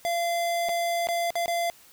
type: tone with dropouts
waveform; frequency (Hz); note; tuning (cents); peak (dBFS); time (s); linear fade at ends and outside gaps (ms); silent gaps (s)
square; 686; F5; -31; -25; 0.05-1.7; 0; 0.687-0.692 / 1.071-1.087 / 1.305-1.355 / 1.459-1.48
effects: white hiss -54 dBFS RMS until 1.92 s